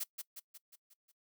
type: noise with echo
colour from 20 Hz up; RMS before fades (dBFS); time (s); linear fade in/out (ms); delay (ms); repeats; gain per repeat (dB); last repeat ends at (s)
blue; -37; 0-0.04; 10; 180; 6; -5; 1.12
effects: noise-tail reverb RT60 0.1 s tail -21 dB re dry